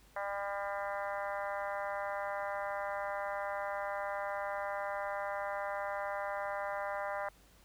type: harmonic tone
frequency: 200 Hz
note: G3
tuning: 35 cents sharp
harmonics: 3 / 4 / 5 / 6 / 7 / 8 / 9 / 10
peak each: -39 / -41 / -43 / -45 / -46 / -47 / -48 / -49 dBFS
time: 0.16-7.29 s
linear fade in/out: 5 ms
effects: added 50 Hz sine -64 dBFS peak until 7.64 s + pink hiss -64 dBFS RMS until 7.64 s